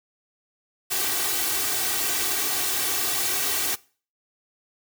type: noise with comb filter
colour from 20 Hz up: white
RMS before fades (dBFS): -25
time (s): 0.9-3.76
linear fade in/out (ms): 20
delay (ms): 2.6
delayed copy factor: +1
effects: noise-tail reverb RT60 0.4 s tail -22 dB re dry + high-pass 100 Hz 12 dB/octave